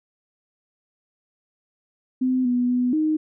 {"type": "tone with pitch steps", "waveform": "sine", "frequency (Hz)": [256.4, 245.9, 248.1, 310.2], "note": ["C4", "B3", "B3", "D#4"], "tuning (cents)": [-35, -7, 8, -5], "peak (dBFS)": -18, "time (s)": [2.21, 3.17], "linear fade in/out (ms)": 10, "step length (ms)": 240, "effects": []}